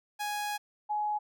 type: tone pair in turn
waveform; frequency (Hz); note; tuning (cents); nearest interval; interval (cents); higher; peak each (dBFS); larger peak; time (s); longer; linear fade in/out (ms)
sawtooth / sine; 830.6 / 840.7; G#5 / G#5; 0 / +21; unison; 21; second; -28; neither; 0.19-0.58 / 0.89-1.19; first; 20
effects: none